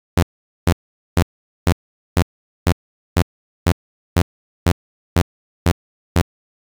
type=tone bursts; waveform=sawtooth; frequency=86.6 Hz; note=F2; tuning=14 cents flat; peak=-7 dBFS; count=13; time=0.17-6.217 s; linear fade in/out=5 ms; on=59 ms; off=440 ms; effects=7-bit